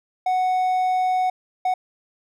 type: tone bursts at uneven times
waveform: triangle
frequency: 740 Hz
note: F#5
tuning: in tune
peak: -16 dBFS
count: 2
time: 0.26-1.3 / 1.65-1.74 s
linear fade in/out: 5 ms
effects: none